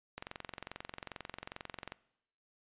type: click train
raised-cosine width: 0.3 ms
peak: -25 dBFS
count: 40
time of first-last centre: 0.18-1.921 s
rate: 22.4 Hz
effects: noise-tail reverb RT60 0.8 s tail -21 dB re dry + resampled to 8000 Hz